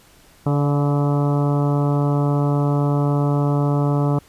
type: harmonic tone with a mistuned harmonic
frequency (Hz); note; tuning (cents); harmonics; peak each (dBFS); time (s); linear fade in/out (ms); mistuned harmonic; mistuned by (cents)
143.7; D3; -37; 1 / 2 / 3 / 4 / 5 / 6 / 7 / 8 / 9; -17 / -23 / -27 / -29 / -31 / -33 / -34 / -35 / -36; 0.46-4.19; 5; 4; +23
effects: pink hiss -51 dBFS RMS until 4.28 s + resampled to 32000 Hz